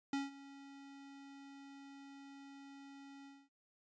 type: tone with ADSR envelope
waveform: square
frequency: 277.2 Hz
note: C#4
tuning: in tune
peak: -34 dBFS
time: 0.13-3.49 s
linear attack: 3 ms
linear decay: 170 ms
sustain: -19 dB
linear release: 240 ms
effects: noise-tail reverb RT60 0.2 s tail -17 dB re dry + resampled to 16000 Hz